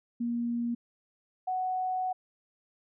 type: tone pair in turn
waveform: sine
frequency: 236.7 / 742.4 Hz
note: A#3 / F#5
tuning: +27 / +6 cents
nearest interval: octave + minor sixth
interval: 1979 cents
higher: second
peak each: -28 dBFS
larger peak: neither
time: 0.2-0.75 / 1.47-2.13 s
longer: second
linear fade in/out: 10 ms
effects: none